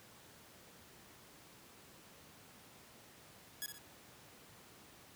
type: tone with echo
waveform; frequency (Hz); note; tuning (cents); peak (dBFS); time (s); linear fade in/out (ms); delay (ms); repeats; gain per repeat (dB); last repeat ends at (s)
5% pulse; 1680; G#6; +19; -28; 3.62-3.66; 0; 61; 2; -7; 3.782
effects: pink hiss -59 dBFS RMS until 5.15 s + high-pass 100 Hz 12 dB/octave